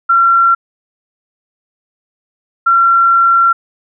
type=tone bursts at uneven times; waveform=sine; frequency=1365 Hz; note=F6; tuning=40 cents flat; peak=-6 dBFS; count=2; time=0.09-0.55 / 2.66-3.53 s; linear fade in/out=10 ms; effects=none